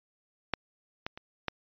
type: clicks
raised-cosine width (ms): 0.3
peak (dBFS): -11 / -18 / -27 / -14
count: 4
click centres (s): 0.537 / 1.065 / 1.175 / 1.483
effects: resampled to 11025 Hz